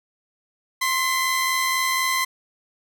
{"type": "tone pair together", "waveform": "sawtooth", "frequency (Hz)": [1054, 2024], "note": ["C6", "B6"], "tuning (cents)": [12, 42], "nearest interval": "major seventh", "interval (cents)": 1130, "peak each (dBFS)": [-19, -20], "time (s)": [0.81, 2.25], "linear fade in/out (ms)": 10, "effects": []}